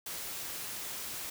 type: noise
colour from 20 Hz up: white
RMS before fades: -40 dBFS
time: 0.06-1.3 s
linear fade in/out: 5 ms
effects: none